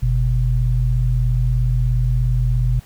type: tone pair together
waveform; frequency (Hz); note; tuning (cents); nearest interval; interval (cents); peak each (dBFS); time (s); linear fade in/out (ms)
sine; 47.2 / 124.1; F#1 / B2; +35 / +9; octave + perfect fourth; 1674; -17; 0.02-2.8; 10
effects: pink hiss -49 dBFS RMS until 2.85 s